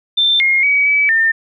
sine tone with pitch steps, 3565 / 2140 / 2268 / 2291 / 1806 Hz, A7 / C7 / C#7 / D7 / A6, +22 / +38 / +39 / -44 / +45 cents, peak -10 dBFS, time 0.17-1.32 s, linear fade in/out 10 ms, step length 230 ms, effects none

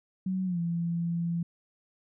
sine tone with pitch glide, 187.2 to 169.69 Hz, F#3 to F3, +20 to -50 cents, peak -27 dBFS, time 0.26-1.43 s, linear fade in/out 5 ms, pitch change -170 cents, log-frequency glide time 0.45-0.59 s, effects none

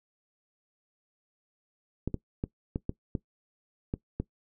clicks, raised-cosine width 3 ms, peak -17 dBFS, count 8, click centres 2.076 / 2.143 / 2.439 / 2.759 / 2.894 / 3.152 / 3.939 / 4.2 s, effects noise-tail reverb RT60 0.1 s tail -19 dB re dry

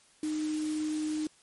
sine tone in noise, 307.6 Hz, D#4, 20 cents flat, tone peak -29 dBFS, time 0.23-1.27 s, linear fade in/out 2 ms, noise white, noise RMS -44 dBFS, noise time 0.23-1.27 s, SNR +12 dB, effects white hiss -62 dBFS RMS until 1.42 s + MP3 48 kbps

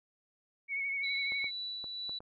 sine tone with vibrato, 2217 Hz, C#7, in tune, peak -32 dBFS, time 0.68-1.51 s, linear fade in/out 50 ms, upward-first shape triangle, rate 12 Hz, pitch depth 39 cents each way
sine tone with tremolo, 3951 Hz, B7, in tune, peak -36 dBFS, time 1.03-2.19 s, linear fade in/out 10 ms, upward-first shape sine, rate 2.1 Hz, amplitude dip 30%
clicks, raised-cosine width 1 ms, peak -35 dBFS, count 5, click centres 1.321 / 1.443 / 1.842 / 2.094 / 2.205 s
effects none

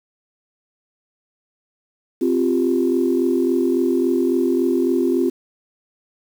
sine chord, C suspended fourth, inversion none, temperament just, 261.6 / 348.8 / 392.4 Hz, C4 / F4 / G4, 0 / -2 / +2 cents, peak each -19 / -18 / -22 dBFS, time 2.21-5.3 s, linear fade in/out 10 ms, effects tanh soft clip ceiling -6 dBFS + 7-bit

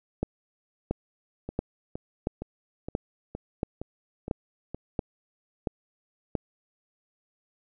two click trains, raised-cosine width 2 ms, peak -21 / -13 dBFS, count 8 / 10, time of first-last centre 1.49-4.746 / 0.23-6.352 s, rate 2.15 / 1.47 Hz, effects none

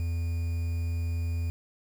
triangle tone with quantisation, 84.1 Hz, E2, 35 cents sharp, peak -25 dBFS, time 0-1.5 s, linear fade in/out 0 ms, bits 8, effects none

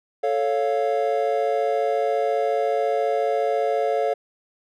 triangle chord, A augmented, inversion none, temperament equal, 440 / 554.4 / 698.5 Hz, A4 / C#5 / E#5, 0 / 0 / 0 cents, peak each -22 dBFS, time 0.23-4.14 s, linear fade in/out 10 ms, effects none

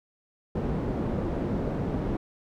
white low-pass noise, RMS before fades -29 dBFS, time 0.55-2.17 s, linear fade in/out 5 ms, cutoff 340 Hz, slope 12 dB/octave, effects none

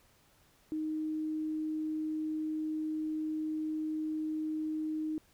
sine tone, 311.1 Hz, D#4, in tune, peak -32 dBFS, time 0.72-5.18 s, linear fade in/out 0 ms, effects pink hiss -66 dBFS RMS until 5.33 s

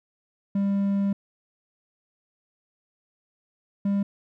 triangle tone pair in turn, 198.7 / 199.72 Hz, G3 / G3, +24 / +33 cents, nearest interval unison, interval 9 cents, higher second, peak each -19 dBFS, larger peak neither, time 0.55-1.13 / 3.85-4.03 s, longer first, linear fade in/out 5 ms, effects none

